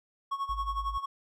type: tone with tremolo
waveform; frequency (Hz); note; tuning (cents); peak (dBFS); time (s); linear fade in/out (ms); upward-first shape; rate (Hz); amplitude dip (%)
triangle; 1103; C#6; -9; -26; 0.31-1.06; 10; sine; 11; 80
type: tone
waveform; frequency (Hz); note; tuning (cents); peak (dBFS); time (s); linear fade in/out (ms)
sine; 52.8; G#1; +29; -35; 0.49-0.98; 5
effects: none